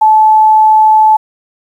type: tone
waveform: sine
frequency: 867 Hz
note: A5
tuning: 26 cents flat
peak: -3 dBFS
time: 0.01-1.17 s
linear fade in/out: 10 ms
effects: 7-bit